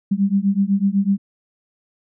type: beating tone pair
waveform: sine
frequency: 193.9 / 201.9 Hz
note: G3 / G#3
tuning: -19 / -49 cents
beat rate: 8 Hz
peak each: -18 dBFS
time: 0.11-1.18 s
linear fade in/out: 10 ms
effects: none